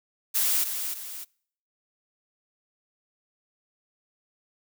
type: noise with echo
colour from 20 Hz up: blue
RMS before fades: -24 dBFS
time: 0.34-0.65 s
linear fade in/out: 20 ms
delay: 300 ms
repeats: 2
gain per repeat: -7 dB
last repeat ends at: 1.25 s
effects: noise-tail reverb RT60 0.6 s tail -26 dB re dry